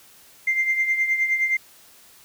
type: tone with tremolo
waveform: sine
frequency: 2093 Hz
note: C7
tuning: in tune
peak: -15 dBFS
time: 0.47-1.57 s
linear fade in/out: 5 ms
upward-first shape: triangle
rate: 9.6 Hz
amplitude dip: 70%
effects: tanh soft clip ceiling -13 dBFS + white hiss -51 dBFS RMS until 2.24 s